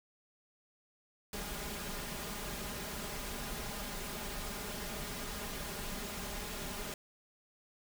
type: noise with comb filter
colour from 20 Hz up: pink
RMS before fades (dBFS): -41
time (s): 1.33-6.94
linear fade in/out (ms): 2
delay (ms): 4.9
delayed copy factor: +0.6
effects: none

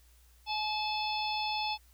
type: harmonic tone with a mistuned harmonic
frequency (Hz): 867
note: A5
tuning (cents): -26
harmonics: 1 / 3 / 4 / 5 / 6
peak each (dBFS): -33 / -38 / -39 / -40 / -41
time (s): 0.46-1.78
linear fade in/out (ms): 50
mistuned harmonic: 1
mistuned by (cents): -28
effects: added 60 Hz sine -59 dBFS peak until 1.93 s + white hiss -66 dBFS RMS until 1.93 s

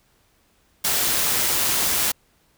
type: noise with amplitude modulation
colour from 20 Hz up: white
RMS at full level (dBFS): -20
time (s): 0.84-2.12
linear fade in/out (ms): 10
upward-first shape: sine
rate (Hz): 140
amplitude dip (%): 25
effects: pink hiss -62 dBFS RMS until 2.57 s

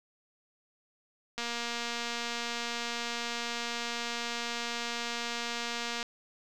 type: click train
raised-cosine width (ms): 0.2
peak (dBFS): -18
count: 1098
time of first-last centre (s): 1.38-6.028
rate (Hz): 236
effects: none

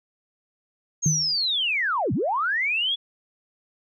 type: linear two-way sweep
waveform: sine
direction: down then up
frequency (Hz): 6610 to 93.5 to 3433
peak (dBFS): -21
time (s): 1.02-2.96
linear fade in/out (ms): 20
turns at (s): 2.13
type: tone with exponential decay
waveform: sine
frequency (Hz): 154.7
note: D#3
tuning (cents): -10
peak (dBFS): -15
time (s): 1.06-1.36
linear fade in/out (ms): 2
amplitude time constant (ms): 64
effects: tanh soft clip ceiling -10 dBFS

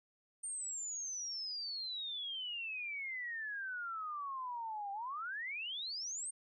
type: exponential two-way sweep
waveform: sine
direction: down then up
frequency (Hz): 8890 to 784 to 8890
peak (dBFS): -39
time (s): 0.43-6.31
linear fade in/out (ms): 10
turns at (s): 4.92
effects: none

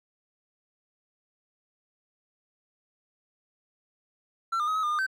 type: tone with pitch steps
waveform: triangle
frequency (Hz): 1348 / 1209 / 1265 / 1279 / 1208 / 1216 / 1543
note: E6 / D6 / D#6 / D#6 / D6 / D#6 / G6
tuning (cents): +38 / +50 / +28 / +47 / +48 / -40 / -28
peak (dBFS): -23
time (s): 4.52-5.066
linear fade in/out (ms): 10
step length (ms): 78
effects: none

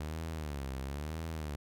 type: tone with vibrato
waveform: sawtooth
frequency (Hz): 73.42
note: D2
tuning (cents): 0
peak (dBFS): -33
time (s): 0-1.56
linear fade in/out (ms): 5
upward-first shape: sine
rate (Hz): 1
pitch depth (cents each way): 180
effects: none

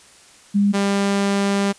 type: tone pair in turn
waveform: sine / sawtooth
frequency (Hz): 202 / 199.22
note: G#3 / G3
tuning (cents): -48 / +28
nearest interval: unison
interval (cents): 24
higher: first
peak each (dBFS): -13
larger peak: neither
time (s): 0.54-0.73 / 0.73-1.73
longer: second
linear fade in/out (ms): 20
effects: white hiss -48 dBFS RMS until 1.78 s + resampled to 22050 Hz

